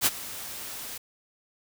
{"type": "noise with ADSR envelope", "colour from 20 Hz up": "white", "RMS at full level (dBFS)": -20, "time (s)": [0.01, 0.98], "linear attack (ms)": 51, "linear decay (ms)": 34, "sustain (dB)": -18, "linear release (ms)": 8, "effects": []}